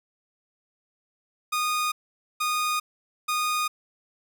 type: tone bursts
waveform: sawtooth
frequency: 1232 Hz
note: D#6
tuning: 17 cents flat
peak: -20 dBFS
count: 3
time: 1.52-3.68 s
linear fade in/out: 10 ms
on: 400 ms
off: 480 ms
effects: none